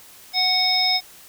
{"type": "harmonic tone", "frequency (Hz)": 740, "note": "F#5", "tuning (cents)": 0, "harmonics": [1, 3, 5, 7], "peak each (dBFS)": [-25, -25, -24, -19], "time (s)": [0.33, 1.01], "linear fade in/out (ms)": 50, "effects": ["white hiss -46 dBFS RMS until 1.28 s"]}